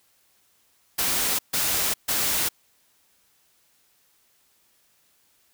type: noise bursts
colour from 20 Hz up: white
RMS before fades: -24 dBFS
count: 3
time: 0.98-2.49 s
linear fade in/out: 10 ms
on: 410 ms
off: 140 ms
effects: white hiss -64 dBFS RMS until 5.53 s